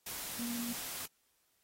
sine tone in noise, 237.4 Hz, A#3, 32 cents sharp, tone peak -37 dBFS, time 0.39-0.73 s, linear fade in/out 5 ms, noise white, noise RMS -42 dBFS, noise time 0.06-1.06 s, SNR +2 dB, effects white hiss -75 dBFS RMS until 1.63 s + AAC 48 kbps

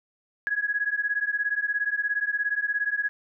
sine beating tone pair, 1661.2 / 1678.2 Hz, G#6 / G#6, 0 / +18 cents, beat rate 17 Hz, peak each -27 dBFS, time 0.47-3.09 s, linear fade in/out 0 ms, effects none

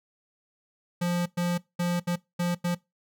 square tone bursts at uneven times, 175 Hz, F3, 4 cents sharp, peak -25 dBFS, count 6, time 1.01-1.26 / 1.37-1.58 / 1.79-2 / 2.07-2.16 / 2.39-2.55 / 2.64-2.75 s, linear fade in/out 10 ms, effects noise-tail reverb RT60 0.2 s tail -21 dB re dry

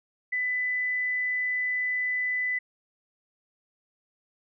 sine tone, 1998 Hz, B6, 20 cents sharp, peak -25 dBFS, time 0.32-2.59 s, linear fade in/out 10 ms, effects none

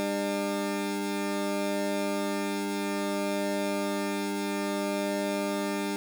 20% pulse tone pair together, 200.2 / 300 Hz, G3 / D4, +37 / +37 cents, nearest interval perfect fifth, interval 700 cents, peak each -26 dBFS, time 0-5.96 s, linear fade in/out 0 ms, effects none

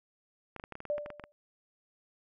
clicks, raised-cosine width 0.5 ms, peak -27 dBFS, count 12, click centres 0.563 / 0.598 / 0.639 / 0.723 / 0.754 / 0.804 / 0.853 / 0.981 / 1.061 / 1.103 / 1.197 / 1.239 s
sine tone with exponential decay, 589 Hz, D5, 5 cents sharp, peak -27 dBFS, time 0.9-1.32 s, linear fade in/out 0 ms, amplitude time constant 91 ms
effects none

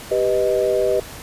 sine chord, G augmented, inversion none, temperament equal, 392 / 493.9 / 622.3 Hz, G4 / B4 / D#5, 0 / 0 / 0 cents, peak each -20 dBFS, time 0.11-1 s, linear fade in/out 5 ms, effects pink hiss -36 dBFS RMS until 1.22 s + resampled to 32000 Hz

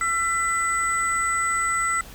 sine tone cluster, 1345 / 1996 / 7960 Hz, E6 / B6 / B8, +34 / +18 / +13 cents, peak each -23 / -25 / -29 dBFS, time 0.01-2.01 s, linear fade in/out 2 ms, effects added 50 Hz sine -44 dBFS peak until 2.14 s + pink hiss -44 dBFS RMS until 2.14 s

